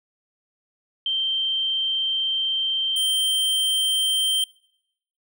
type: tone pair in turn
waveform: sine / square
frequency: 3136 / 3136 Hz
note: G7 / G7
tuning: 0 / 0 cents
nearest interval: unison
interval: 0 cents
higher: neither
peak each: -21 / -20 dBFS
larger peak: second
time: 1.06-2.96 / 2.96-4.44 s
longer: first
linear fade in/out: 2 ms
effects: noise-tail reverb RT60 0.8 s tail -24 dB re dry